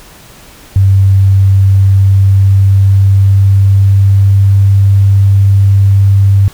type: tone with pitch glide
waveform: sine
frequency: 97.1 to 98.63 Hz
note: G2 to G2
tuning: -16 to +11 cents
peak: -3 dBFS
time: 0.76-6.48 s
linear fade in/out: 0 ms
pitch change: +27 cents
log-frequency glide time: 1.62-4.71 s
effects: pink hiss -36 dBFS RMS until 6.53 s